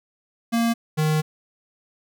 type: tone pair in turn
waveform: square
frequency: 231.8 / 154.71 Hz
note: A#3 / D#3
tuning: -10 / -10 cents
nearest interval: perfect fifth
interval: 700 cents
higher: first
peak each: -19 dBFS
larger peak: neither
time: 0.52-0.74 / 0.97-1.22 s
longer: second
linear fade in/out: 20 ms
effects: none